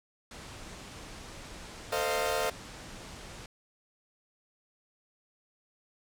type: low-pass noise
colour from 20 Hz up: pink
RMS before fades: -46 dBFS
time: 0.31-3.46 s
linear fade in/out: 2 ms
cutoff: 8900 Hz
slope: 24 dB/octave
type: chord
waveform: sawtooth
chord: F dominant seventh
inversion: first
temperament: equal with one note detuned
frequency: 449.5 / 523.3 / 622.3 / 698.5 Hz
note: A4 / C5 / Eb5 / F5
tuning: +37 / 0 / 0 / 0 cents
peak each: -30 dBFS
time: 1.92-2.5 s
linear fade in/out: 5 ms
effects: none